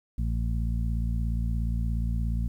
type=harmonic tone; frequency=57 Hz; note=A#1; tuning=38 cents flat; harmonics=1 / 2 / 3 / 4; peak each=-26 / -32 / -36 / -38 dBFS; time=0.18-2.48 s; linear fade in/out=5 ms; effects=10-bit